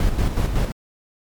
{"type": "noise with tremolo", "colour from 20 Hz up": "brown", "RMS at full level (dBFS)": -18, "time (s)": [0, 0.72], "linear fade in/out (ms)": 2, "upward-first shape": "square", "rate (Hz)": 5.4, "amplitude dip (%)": 50, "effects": ["MP3 96 kbps"]}